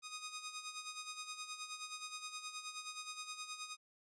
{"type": "tone with tremolo", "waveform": "10% pulse", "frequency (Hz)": 1244.5, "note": "D#6", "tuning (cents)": 0, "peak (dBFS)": -34, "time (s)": [0.02, 3.77], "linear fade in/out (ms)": 50, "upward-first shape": "sine", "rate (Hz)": 9.5, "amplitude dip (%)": 65, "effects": ["resampled to 22050 Hz"]}